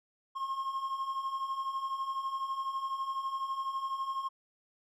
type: beating tone pair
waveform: triangle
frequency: 1065 / 1077 Hz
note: C6 / C6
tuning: +30 / +50 cents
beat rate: 12 Hz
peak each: -38 / -32 dBFS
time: 0.35-4.29 s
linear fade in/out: 20 ms
effects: none